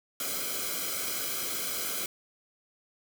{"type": "noise with comb filter", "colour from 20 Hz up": "white", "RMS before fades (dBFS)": -33, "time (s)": [0.2, 2.06], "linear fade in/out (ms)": 2, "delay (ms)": 1.1, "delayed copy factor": -0.85, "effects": []}